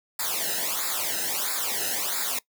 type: noise with flanger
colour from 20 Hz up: white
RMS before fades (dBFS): -28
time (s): 0.19-2.39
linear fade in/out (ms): 5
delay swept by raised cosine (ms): 0.33 to 0.89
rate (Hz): 1.5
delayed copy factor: -1
effects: noise-tail reverb RT60 0.1 s tail -21 dB re dry